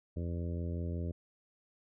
harmonic tone, 85.4 Hz, F2, 38 cents flat, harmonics 1 / 2 / 3 / 4 / 5 / 6 / 7, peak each -35 / -41 / -45 / -47 / -49 / -51 / -52 dBFS, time 0.16-1.12 s, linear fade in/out 10 ms, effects none

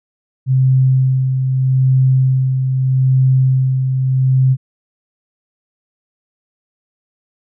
sine tone with tremolo, 130.9 Hz, C3, 1 cent sharp, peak -8 dBFS, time 0.46-4.57 s, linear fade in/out 50 ms, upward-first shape sine, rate 0.8 Hz, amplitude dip 45%, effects none

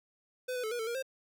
square tone with pitch steps, 505 / 496.6 / 435.6 / 481.8 / 445 / 471.9 / 529 Hz, B4 / B4 / A4 / B4 / A4 / A#4 / C5, +39 / +9 / -17 / -43 / +20 / +21 / +19 cents, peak -34 dBFS, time 0.48-1.026 s, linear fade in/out 10 ms, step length 78 ms, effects none

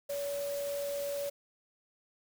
sine tone in noise, 568 Hz, C#5, 42 cents sharp, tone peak -33 dBFS, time 0.09-1.3 s, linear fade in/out 10 ms, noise white, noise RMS -45 dBFS, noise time 0.09-1.3 s, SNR +9 dB, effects none

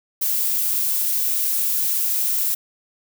violet noise, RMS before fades -21 dBFS, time 0.21-2.55 s, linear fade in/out 10 ms, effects none

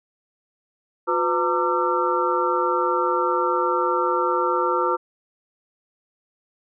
sine tone cluster, 358 / 503 / 916 / 1183 / 1352 Hz, F4 / B4 / A#5 / D6 / E6, +43 / +32 / -31 / +12 / +43 cents, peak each -25 dBFS, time 1.07-4.97 s, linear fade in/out 20 ms, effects none

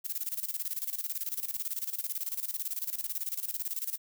violet noise with tremolo, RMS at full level -33 dBFS, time 0.04-3.98 s, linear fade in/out 20 ms, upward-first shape square, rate 18 Hz, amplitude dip 80%, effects none

